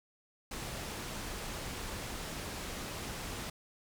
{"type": "low-pass noise", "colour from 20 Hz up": "pink", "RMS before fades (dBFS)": -41, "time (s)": [0.51, 3.5], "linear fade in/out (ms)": 5, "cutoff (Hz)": 11000, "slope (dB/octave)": 12, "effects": []}